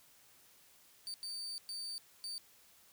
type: tone bursts at uneven times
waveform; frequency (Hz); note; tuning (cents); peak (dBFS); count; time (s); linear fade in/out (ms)
35% pulse; 4599; D8; -37; -39; 4; 1.07-1.14 / 1.23-1.58 / 1.69-1.98 / 2.24-2.38; 0
effects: white hiss -64 dBFS RMS until 2.92 s